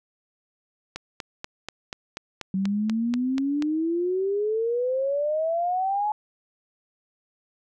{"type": "click train", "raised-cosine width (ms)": 0.2, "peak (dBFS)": -15, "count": 12, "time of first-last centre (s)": [0.96, 3.623], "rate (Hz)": 4.13}
{"type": "exponential sweep", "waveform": "sine", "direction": "up", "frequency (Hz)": [188.1, 856], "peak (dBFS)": -22, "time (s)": [2.54, 6.12], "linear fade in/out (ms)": 2}
{"effects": []}